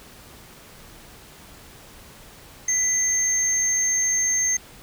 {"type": "tone pair together", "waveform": "sine", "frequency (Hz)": [2001, 6353], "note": ["B6", "G8"], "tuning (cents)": [22, 22], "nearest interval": "octave + minor sixth", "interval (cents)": 2000, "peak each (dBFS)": [-27, -18], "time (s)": [2.68, 4.57], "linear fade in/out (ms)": 5, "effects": ["tanh soft clip ceiling -15 dBFS", "pink hiss -46 dBFS RMS until 4.82 s"]}